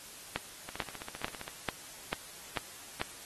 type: two click trains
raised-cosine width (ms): 0.3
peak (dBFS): -15 / -24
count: 7 / 13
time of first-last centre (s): 0.36-3.015 / 0.69-1.479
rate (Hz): 2.26 / 15.2
effects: white hiss -49 dBFS RMS until 3.25 s + AAC 32 kbps